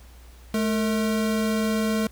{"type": "tone pair together", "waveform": "square", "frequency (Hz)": [215.1, 455.8], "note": ["A3", "A#4"], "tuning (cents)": [-39, -39], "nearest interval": "octave + minor second", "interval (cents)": 1300, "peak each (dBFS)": [-23, -30], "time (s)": [0.54, 2.07], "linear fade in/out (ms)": 2, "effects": ["added 60 Hz sine -45 dBFS peak until 2.11 s", "pink hiss -54 dBFS RMS until 2.11 s"]}